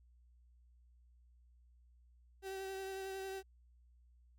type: tone with vibrato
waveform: 35% pulse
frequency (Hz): 384.8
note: G4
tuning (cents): -32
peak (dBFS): -40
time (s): 2.42-3.43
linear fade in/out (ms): 50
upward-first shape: triangle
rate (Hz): 11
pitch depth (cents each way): 19
effects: added 60 Hz sine -63 dBFS peak until 4.38 s